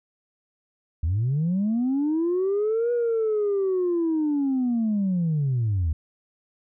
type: linear two-way sweep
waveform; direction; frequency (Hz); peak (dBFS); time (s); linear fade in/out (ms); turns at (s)
sine; up then down; 74 to 484.1 to 74; -19; 1.03-5.93; 5; 2.92
effects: tanh soft clip ceiling -18 dBFS